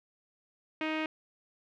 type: tone with low-pass filter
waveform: sawtooth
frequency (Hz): 313.1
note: D#4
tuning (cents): +11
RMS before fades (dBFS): -33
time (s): 0.81-1.06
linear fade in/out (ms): 2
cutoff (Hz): 2500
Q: 3.2
effects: none